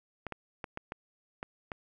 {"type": "clicks", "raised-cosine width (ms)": 0.5, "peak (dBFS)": -22, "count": 7, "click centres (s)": [0.267, 0.323, 0.642, 0.774, 0.921, 1.429, 1.718], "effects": []}